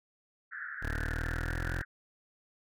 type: band-pass noise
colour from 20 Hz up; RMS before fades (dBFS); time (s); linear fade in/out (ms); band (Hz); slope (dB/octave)
white; -41; 0.51-1.85; 20; 1400 to 1800; 96
type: linear sweep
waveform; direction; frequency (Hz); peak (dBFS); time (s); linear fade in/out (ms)
20% pulse; up; 37.15 to 43.77; -28; 0.82-1.82; 10
effects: none